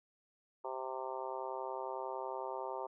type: harmonic tone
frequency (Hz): 130.81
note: C3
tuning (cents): 0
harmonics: 3 / 4 / 5 / 6 / 7 / 8 / 9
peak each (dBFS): -45 / -45 / -46 / -47 / -43 / -50 / -51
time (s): 0.64-2.87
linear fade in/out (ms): 10
effects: none